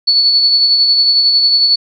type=tone with tremolo; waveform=sine; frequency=4435 Hz; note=C#8; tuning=in tune; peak=-6 dBFS; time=0.07-1.76 s; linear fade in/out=10 ms; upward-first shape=sine; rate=11 Hz; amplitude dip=35%; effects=none